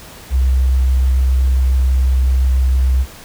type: tone with vibrato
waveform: sine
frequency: 64.7 Hz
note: C2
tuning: 19 cents flat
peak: -10 dBFS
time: 0.3-3.06 s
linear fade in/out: 50 ms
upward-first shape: sine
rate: 7.1 Hz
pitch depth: 8 cents each way
effects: pink hiss -37 dBFS RMS until 3.24 s